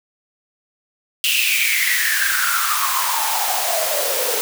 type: noise with high-pass filter sweep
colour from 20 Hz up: white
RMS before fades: -19 dBFS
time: 1.24-4.41 s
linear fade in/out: 0 ms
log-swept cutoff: 2900 to 450 Hz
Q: 9.2
effects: none